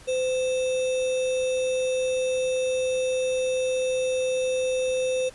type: tone with sample-and-hold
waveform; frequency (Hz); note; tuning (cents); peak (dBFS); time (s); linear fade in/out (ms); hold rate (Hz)
sine; 513; C5; -34; -22; 0.07-5.3; 20; 3150
effects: pink hiss -49 dBFS RMS until 5.34 s + resampled to 24000 Hz